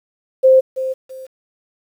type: tone with echo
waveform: sine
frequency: 523.3 Hz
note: C5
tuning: in tune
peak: -6 dBFS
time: 0.43-0.61 s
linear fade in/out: 20 ms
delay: 330 ms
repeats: 2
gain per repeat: -12 dB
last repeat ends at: 1.27 s
effects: 8-bit